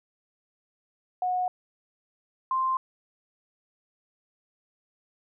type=tone pair in turn; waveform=sine; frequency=730 / 1046.8 Hz; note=F#5 / C6; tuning=-24 / 0 cents; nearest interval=tritone; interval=624 cents; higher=second; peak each=-24 / -23 dBFS; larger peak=second; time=1.22-1.48 / 2.51-2.77 s; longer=neither; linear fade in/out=2 ms; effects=none